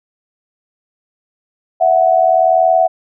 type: tone pair together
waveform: sine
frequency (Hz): 659.3 / 740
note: E5 / F#5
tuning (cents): 0 / 0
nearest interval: major second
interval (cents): 200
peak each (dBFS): -11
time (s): 1.8-2.88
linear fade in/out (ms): 20
effects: none